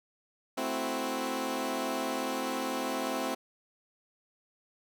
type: chord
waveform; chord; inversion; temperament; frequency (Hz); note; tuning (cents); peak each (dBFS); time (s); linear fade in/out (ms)
15% pulse; F# half-diminished seventh; first; equal; 220 / 261.6 / 329.6 / 370; A3 / C4 / E4 / F#4; 0 / 0 / 0 / 0; -33 / -27 / -32 / -33; 0.57-3.35; 10
effects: none